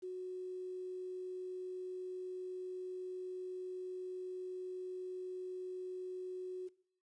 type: tone with quantisation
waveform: sine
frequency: 367.9 Hz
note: F#4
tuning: 10 cents flat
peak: -40 dBFS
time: 0.02-6.69 s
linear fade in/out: 20 ms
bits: 11
effects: noise-tail reverb RT60 0.6 s tail -20 dB re dry + resampled to 22050 Hz